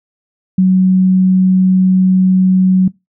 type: tone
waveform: sine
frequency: 186.4 Hz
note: F#3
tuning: 13 cents sharp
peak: -6 dBFS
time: 0.58-2.88 s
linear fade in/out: 5 ms
effects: noise-tail reverb RT60 0.2 s tail -22 dB re dry